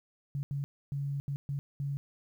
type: tone bursts at uneven times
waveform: sine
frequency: 140.7 Hz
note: C#3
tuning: 26 cents sharp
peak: -31 dBFS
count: 6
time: 0.35-0.43 / 0.51-0.64 / 0.92-1.2 / 1.28-1.36 / 1.49-1.59 / 1.8-1.97 s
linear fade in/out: 0 ms
effects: 11-bit